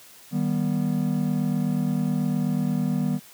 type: chord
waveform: triangle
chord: Eb augmented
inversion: none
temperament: just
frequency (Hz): 155.56 / 194.45 / 243.1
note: Eb3 / G3 / B3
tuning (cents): 0 / -14 / -27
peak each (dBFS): -24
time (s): 0.31-3.2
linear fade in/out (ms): 50
effects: white hiss -49 dBFS RMS until 3.33 s + high-pass 80 Hz 12 dB/octave